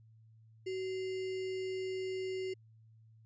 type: tone with sample-and-hold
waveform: sine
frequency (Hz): 376.1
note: F#4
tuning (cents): +28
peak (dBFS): -35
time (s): 0.66-2.54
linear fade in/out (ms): 10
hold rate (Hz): 2450
effects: added 111 Hz sine -58 dBFS peak until 3.25 s + resampled to 16000 Hz